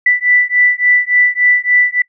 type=beating tone pair; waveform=sine; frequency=1975.5 / 1979 Hz; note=B6 / B6; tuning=0 / +3 cents; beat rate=3.5 Hz; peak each=-12 dBFS; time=0.06-2.02 s; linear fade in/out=5 ms; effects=noise-tail reverb RT60 0.1 s tail -24 dB re dry